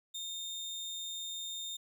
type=tone; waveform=30% pulse; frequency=3643 Hz; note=A#7; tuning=41 cents flat; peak=-36 dBFS; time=0.14-1.77 s; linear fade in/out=10 ms; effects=none